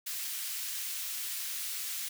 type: high-pass noise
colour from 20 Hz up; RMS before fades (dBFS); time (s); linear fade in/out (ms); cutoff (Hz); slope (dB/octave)
white; -37; 0.06-2.09; 10; 2000; 12
effects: none